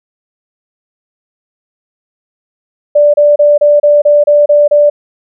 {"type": "tone bursts", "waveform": "sine", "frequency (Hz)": 587.3, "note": "D5", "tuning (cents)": 0, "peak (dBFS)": -3, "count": 9, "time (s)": [2.95, 4.9], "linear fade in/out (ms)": 10, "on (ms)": 190, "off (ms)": 30, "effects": []}